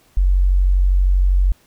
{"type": "tone", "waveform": "sine", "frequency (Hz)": 46.3, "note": "F#1", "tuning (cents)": 2, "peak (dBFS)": -11, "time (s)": [0.17, 1.52], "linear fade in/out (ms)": 0, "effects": ["pink hiss -55 dBFS RMS until 1.66 s"]}